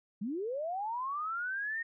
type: linear sweep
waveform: sine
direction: up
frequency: 185 to 1864.7 Hz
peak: -33 dBFS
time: 0.21-1.83 s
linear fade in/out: 10 ms
effects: none